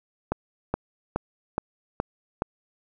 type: click train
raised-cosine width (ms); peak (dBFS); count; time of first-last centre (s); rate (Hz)
1; -10; 6; 0.32-2.421; 2.38
effects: none